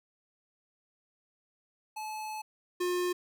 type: tone pair in turn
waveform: square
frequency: 862 / 357.5 Hz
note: A5 / F4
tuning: -36 / +41 cents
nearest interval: octave + minor third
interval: 1523 cents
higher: first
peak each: -37 / -29 dBFS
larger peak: second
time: 1.96-2.42 / 2.8-3.13 s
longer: first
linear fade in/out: 10 ms
effects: none